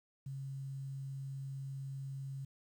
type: tone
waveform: sine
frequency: 135.9 Hz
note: C#3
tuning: 34 cents flat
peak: -40 dBFS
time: 0.26-2.45 s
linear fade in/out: 5 ms
effects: 11-bit